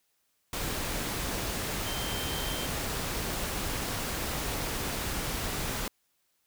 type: tone in noise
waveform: sine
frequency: 3136 Hz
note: G7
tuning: in tune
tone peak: -39 dBFS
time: 1.86-2.66 s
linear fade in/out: 2 ms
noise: pink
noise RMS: -33 dBFS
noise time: 0.53-5.88 s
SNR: -9 dB
effects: white hiss -74 dBFS RMS until 6.46 s